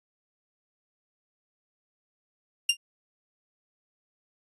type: tone with exponential decay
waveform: sawtooth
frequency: 2800 Hz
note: F7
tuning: 4 cents sharp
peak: -13 dBFS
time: 2.69-2.77 s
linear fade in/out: 5 ms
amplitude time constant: 17 ms
effects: resampled to 24000 Hz